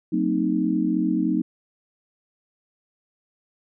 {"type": "chord", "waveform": "sine", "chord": "C half-diminished seventh", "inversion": "second", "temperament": "equal with one note detuned", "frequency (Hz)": [185, 227.4, 261.6, 311.1], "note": ["Gb3", "Bb3", "C4", "Eb4"], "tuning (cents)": [0, -43, 0, 0], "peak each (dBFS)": [-26, -26, -26, -23], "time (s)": [0.12, 1.42], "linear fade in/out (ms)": 10, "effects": []}